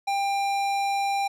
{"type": "tone with tanh clipping", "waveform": "sine", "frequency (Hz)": 795, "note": "G5", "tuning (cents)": 24, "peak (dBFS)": -25, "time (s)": [0.07, 1.28], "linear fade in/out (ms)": 10, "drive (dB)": 18, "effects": []}